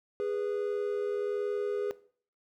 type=tone pair together; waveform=triangle; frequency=411.8 / 493.1 Hz; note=G#4 / B4; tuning=-15 / -3 cents; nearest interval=minor third; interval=312 cents; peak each=-29 / -33 dBFS; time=0.2-1.91 s; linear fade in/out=0 ms; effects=noise-tail reverb RT60 0.5 s tail -18 dB re dry